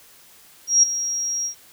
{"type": "tone with ADSR envelope", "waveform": "sine", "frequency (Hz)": 5640, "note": "F8", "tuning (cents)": 16, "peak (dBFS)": -9, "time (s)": [0.67, 1.55], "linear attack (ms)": 160, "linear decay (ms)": 9, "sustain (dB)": -13, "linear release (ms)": 97, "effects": ["white hiss -50 dBFS RMS until 1.72 s"]}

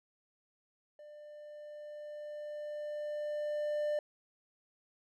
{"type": "tone with level ramp", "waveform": "triangle", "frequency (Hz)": 596, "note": "D5", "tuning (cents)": 25, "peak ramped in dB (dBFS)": [-48, -28], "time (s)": [0.99, 3.99], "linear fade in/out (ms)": 2, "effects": []}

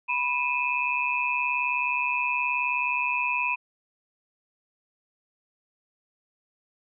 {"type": "tone cluster", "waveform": "sine", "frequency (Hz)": [984, 2457, 2596], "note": ["B5", "D#7", "E7"], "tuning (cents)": [-7, -22, -27], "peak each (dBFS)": -28, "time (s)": [0.08, 3.56], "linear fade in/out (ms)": 20, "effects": []}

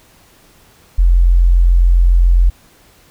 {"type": "tone", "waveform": "sine", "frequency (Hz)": 43.65, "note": "F1", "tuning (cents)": 0, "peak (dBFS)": -6, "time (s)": [0.98, 2.5], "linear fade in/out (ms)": 10, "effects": ["pink hiss -48 dBFS RMS until 3.1 s"]}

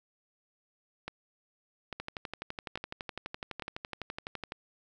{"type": "two click trains", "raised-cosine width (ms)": 0.3, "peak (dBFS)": [-21, -21], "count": [31, 4], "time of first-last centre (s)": [[2, 4.521], [1.08, 3.622]], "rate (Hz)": [11.9, 1.18], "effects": []}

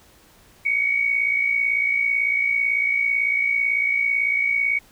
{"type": "tone pair together", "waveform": "sine", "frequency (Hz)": [2193, 2251], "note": ["C#7", "C#7"], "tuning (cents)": [-19, 26], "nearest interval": "unison", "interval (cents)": 45, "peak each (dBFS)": [-25, -19], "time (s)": [0.65, 4.79], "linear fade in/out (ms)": 10, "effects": ["pink hiss -53 dBFS RMS until 4.91 s"]}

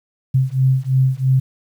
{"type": "beating tone pair", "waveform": "sine", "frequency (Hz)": [130, 133], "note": ["C3", "C3"], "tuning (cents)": [-11, 29], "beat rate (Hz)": 3, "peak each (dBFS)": [-16, -16], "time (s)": [0.34, 1.4], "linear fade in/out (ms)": 10, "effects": ["8-bit"]}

